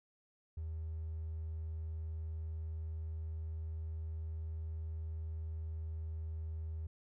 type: tone with hard clipping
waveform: triangle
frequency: 79.9 Hz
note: D#2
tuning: 47 cents sharp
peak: -39 dBFS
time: 0.57-6.87 s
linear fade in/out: 5 ms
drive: 4 dB
effects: none